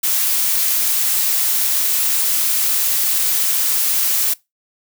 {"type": "noise", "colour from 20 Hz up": "blue", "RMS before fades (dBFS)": -17, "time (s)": [0.03, 4.34], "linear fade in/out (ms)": 10, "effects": ["noise-tail reverb RT60 0.2 s tail -22 dB re dry"]}